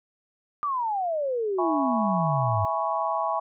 sine exponential sweep, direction down, 1205 to 98 Hz, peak -24 dBFS, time 0.63-2.65 s, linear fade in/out 0 ms
sine chord, C# minor seventh, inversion first, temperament equal, 659.3 / 830.6 / 987.8 / 1108.7 Hz, E5 / G#5 / B5 / C#6, 0 / 0 / 0 / 0 cents, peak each -29 / -29 / -30 / -29 dBFS, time 1.58-3.4 s, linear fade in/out 10 ms
effects none

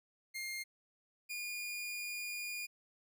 sawtooth tone pair in turn, 2120 / 2431 Hz, C7 / D#7, +22 / -41 cents, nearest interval major second, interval 237 cents, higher second, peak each -36 / -36 dBFS, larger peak neither, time 0.34-0.64 / 1.29-2.67 s, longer second, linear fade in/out 20 ms, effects none

